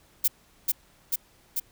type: noise with echo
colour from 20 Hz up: violet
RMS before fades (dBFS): -21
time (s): 0.24-0.28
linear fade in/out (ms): 10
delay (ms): 440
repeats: 3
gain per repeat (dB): -2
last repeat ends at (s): 1.6
effects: pink hiss -60 dBFS RMS until 1.71 s